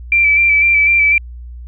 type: tone with vibrato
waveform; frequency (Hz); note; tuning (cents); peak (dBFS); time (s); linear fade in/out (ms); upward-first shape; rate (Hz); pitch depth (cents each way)
sine; 2334; D7; -11; -8; 0.12-1.18; 2; square; 4; 23
effects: added 60 Hz sine -28 dBFS peak until 1.67 s